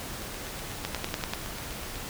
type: two click trains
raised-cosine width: 0.2 ms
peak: -12 / -22 dBFS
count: 6 / 15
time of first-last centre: 0.85-1.335 / 0.22-1.957 s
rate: 10.3 / 8.06 Hz
effects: pink hiss -38 dBFS RMS until 2.09 s